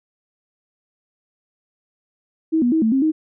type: tone with pitch steps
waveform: sine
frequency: 320.4 / 242.6 / 320.5 / 222.1 / 267.8 / 313.3 Hz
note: E4 / B3 / E4 / A3 / C4 / D#4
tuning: -49 / -31 / -49 / +16 / +40 / +12 cents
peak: -14 dBFS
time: 2.52-3.12 s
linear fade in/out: 20 ms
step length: 100 ms
effects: none